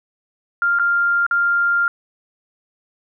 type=tone with dropouts; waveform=sine; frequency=1396.9 Hz; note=F6; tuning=in tune; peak=-14 dBFS; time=0.62-1.88 s; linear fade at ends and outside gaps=1 ms; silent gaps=0.788-0.796 / 1.265-1.311 s; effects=none